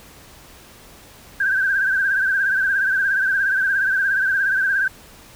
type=tone with vibrato; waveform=sine; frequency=1568 Hz; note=G6; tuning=in tune; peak=-16 dBFS; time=1.4-4.88 s; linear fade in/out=5 ms; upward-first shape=triangle; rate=17 Hz; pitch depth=86 cents each way; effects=pink hiss -45 dBFS RMS until 5.35 s